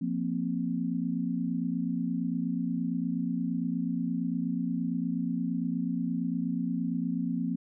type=chord; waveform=sine; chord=F suspended fourth; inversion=none; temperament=equal; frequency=174.61 / 233.1 / 261.6 Hz; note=F3 / Bb3 / C4; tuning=0 / 0 / 0 cents; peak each=-32 dBFS; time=0.01-7.56 s; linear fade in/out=10 ms; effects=none